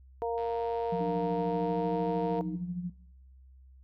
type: harmonic tone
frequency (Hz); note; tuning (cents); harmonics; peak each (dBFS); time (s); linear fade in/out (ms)
232.5; A#3; -4; 2 / 3 / 4; -31 / -35 / -37; 0.22-2.41; 0
type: click train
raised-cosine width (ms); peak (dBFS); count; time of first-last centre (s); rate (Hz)
0.3; -35; 220; 0.38-2.389; 109
type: tone with tremolo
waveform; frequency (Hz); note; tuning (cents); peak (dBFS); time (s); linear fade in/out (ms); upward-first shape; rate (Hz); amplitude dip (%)
sine; 177.3; F3; +26; -30; 0.92-2.9; 5; sine; 13; 55
type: tone with pitch glide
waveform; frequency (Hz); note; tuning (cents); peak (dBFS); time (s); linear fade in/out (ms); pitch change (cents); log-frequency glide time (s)
sine; 297.9 to 312.2; D4 to D#4; +25 to +6; -36; 1-2.56; 10; +81; 1.36-1.97
effects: noise-tail reverb RT60 0.8 s tail -21 dB re dry + added 65 Hz sine -52 dBFS peak until 3.83 s